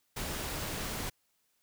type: noise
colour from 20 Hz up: pink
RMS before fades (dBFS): -37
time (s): 0.16-1.1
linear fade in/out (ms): 10
effects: white hiss -75 dBFS RMS until 1.62 s